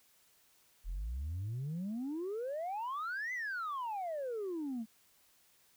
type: exponential two-way sweep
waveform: sine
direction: up then down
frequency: 38.89 to 2062 to 213.3 Hz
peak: -34 dBFS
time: 0.84-4.86 s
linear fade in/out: 50 ms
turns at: 3.33 s
effects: tanh soft clip ceiling -34 dBFS + white hiss -68 dBFS RMS until 5.76 s